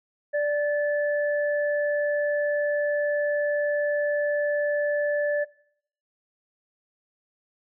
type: tone pair together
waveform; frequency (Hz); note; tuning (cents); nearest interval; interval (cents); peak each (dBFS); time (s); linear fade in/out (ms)
sine; 587.3 / 1740.7; D5 / A6; 0 / -19; octave + perfect fifth; 1881; -22 / -30; 0.33-5.45; 20
effects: noise-tail reverb RT60 0.6 s tail -19 dB re dry